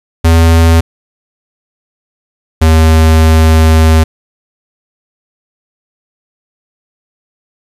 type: tone pair in turn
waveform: square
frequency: 82.41 / 79.88 Hz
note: E2 / D#2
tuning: 0 / +46 cents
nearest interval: minor second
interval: 54 cents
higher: first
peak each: -4 dBFS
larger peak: neither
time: 0.24-0.81 / 2.61-4.04 s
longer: second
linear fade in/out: 10 ms
effects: resampled to 32000 Hz + 7-bit